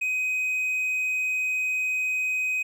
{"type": "tone", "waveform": "triangle", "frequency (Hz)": 2514, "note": "D#7", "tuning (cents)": 17, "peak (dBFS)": -22, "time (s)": [0.01, 2.63], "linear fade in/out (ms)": 10, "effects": []}